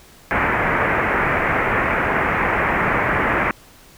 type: low-pass noise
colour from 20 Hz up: white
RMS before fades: -19 dBFS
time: 0.31-3.51 s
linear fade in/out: 0 ms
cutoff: 2200 Hz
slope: 48 dB/octave
effects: pink hiss -47 dBFS RMS until 3.97 s